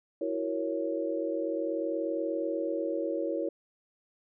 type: chord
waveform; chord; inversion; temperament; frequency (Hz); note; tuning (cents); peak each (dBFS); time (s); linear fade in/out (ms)
sine; F# dominant seventh; third; equal; 329.6 / 370 / 466.2 / 554.4; E4 / F#4 / A#4 / C#5; 0 / 0 / 0 / 0; -33 / -38 / -35 / -33; 0.21-3.49; 5
effects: none